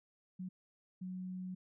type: tone bursts at uneven times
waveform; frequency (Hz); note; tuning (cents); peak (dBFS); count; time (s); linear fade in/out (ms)
sine; 184.3; F#3; -7; -40; 2; 0.39-0.49 / 1.01-1.55; 10
effects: none